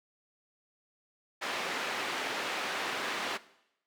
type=band-pass noise; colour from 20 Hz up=white; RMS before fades=-35 dBFS; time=1.41-3.38 s; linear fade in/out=20 ms; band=290 to 2500 Hz; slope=12 dB/octave; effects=noise-tail reverb RT60 0.8 s tail -18 dB re dry

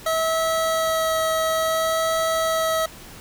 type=tone with vibrato; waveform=25% pulse; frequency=646 Hz; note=E5; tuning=35 cents flat; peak=-16 dBFS; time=0.06-2.86 s; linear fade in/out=5 ms; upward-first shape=sine; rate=0.58 Hz; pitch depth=9 cents each way; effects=pink hiss -42 dBFS RMS until 3.2 s

